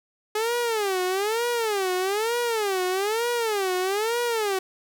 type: tone with vibrato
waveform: sawtooth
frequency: 419 Hz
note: G#4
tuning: 15 cents sharp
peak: -19 dBFS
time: 0.35-4.59 s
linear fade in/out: 5 ms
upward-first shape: sine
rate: 1.1 Hz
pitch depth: 240 cents each way
effects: none